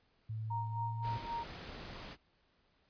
sine tone with pitch glide, 110 to 113.42 Hz, A2 to A#2, 0 to -47 cents, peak -37 dBFS, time 0.29-1.18 s, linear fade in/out 10 ms, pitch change +53 cents, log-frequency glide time 0.7-1.05 s
sine tone with tremolo, 932 Hz, A#5, 1 cent flat, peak -35 dBFS, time 0.5-1.44 s, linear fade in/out 10 ms, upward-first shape sine, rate 3.8 Hz, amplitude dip 75%
pink noise, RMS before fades -47 dBFS, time 1.02-2.17 s, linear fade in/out 50 ms
effects pink hiss -73 dBFS RMS until 2.89 s + resampled to 11025 Hz

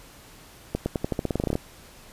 accelerating click train, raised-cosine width 2 ms, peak -11 dBFS, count 15, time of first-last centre 0.75-1.554 s, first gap 110 ms, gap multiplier 0.89, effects pink hiss -49 dBFS RMS until 2.12 s + resampled to 32000 Hz

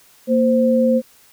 sine tone pair together, 232.3 / 520.6 Hz, A#3 / C5, -6 / -9 cents, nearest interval octave + major second, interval 1397 cents, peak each -15 dBFS, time 0.27-1.02 s, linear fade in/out 50 ms, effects white hiss -51 dBFS RMS until 1.32 s

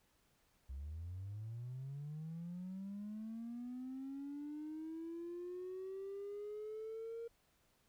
triangle linear sweep, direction up, 63.7 to 466.2 Hz, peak -40 dBFS, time 0.69-7.28 s, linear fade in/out 10 ms, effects tanh soft clip ceiling -40 dBFS + pink hiss -75 dBFS RMS until 7.88 s

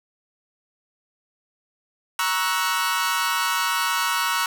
sawtooth chord, F# dominant seventh, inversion first, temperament equal with one note detuned, 942.1 / 1108.7 / 1318.5 / 1480 Hz, A#5 / C#6 / E6 / F#6, +18 / 0 / 0 / 0 cents, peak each -23 dBFS, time 2.19-4.46 s, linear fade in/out 2 ms, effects none

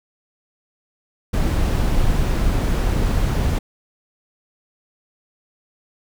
brown noise, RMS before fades -18 dBFS, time 1.33-3.59 s, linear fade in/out 10 ms, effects none

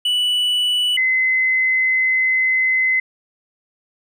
triangle / sine tone pair in turn, 2960 / 2045 Hz, F#7 / C7, 0 / -40 cents, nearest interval tritone, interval 640 cents, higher first, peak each -14 dBFS, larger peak neither, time 0.05-0.97 / 0.97-3 s, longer second, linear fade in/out 5 ms, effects none

